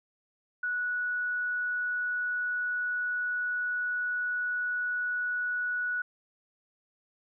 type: tone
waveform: sine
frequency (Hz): 1470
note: F#6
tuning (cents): -12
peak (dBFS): -28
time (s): 0.63-6.02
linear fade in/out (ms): 5
effects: none